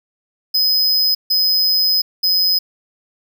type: tone bursts at uneven times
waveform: square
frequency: 5040 Hz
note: D#8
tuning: 21 cents sharp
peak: -13 dBFS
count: 3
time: 0.54-1.15 / 1.3-2.02 / 2.23-2.59 s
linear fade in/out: 10 ms
effects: none